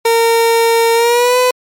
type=tone with pitch glide; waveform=30% pulse; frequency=460 to 501.6 Hz; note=A#4 to B4; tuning=-23 to +27 cents; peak=-6 dBFS; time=0.05-1.51 s; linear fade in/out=5 ms; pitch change=+150 cents; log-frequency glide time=0.94-1.38 s; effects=MP3 64 kbps